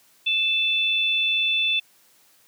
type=tone pair together; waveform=sine; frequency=2637 / 3501 Hz; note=E7 / A7; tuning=0 / -9 cents; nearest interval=perfect fourth; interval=491 cents; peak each=-22 dBFS; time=0.26-1.8 s; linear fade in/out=10 ms; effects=white hiss -58 dBFS RMS until 2.47 s + high-pass 100 Hz 12 dB/octave